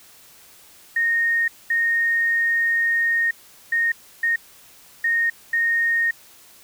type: tone bursts at uneven times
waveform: sine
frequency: 1851 Hz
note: A#6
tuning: 13 cents flat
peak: -17 dBFS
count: 6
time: 0.96-1.48 / 1.7-3.31 / 3.72-3.92 / 4.23-4.36 / 5.04-5.3 / 5.53-6.11 s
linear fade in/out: 5 ms
effects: white hiss -49 dBFS RMS until 6.63 s